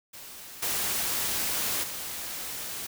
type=noise with level steps; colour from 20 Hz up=white; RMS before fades=-44 / -29 / -36 dBFS; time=0.13-2.87 s; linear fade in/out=10 ms; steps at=0.62 / 1.83 s; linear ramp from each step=10 ms; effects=none